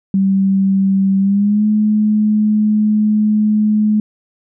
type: tone with pitch glide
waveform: sine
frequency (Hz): 193.8 to 212.6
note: G3 to G#3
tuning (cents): -20 to +41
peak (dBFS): -10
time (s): 0.14-4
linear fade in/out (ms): 2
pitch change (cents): +161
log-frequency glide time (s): 1.19-1.65
effects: none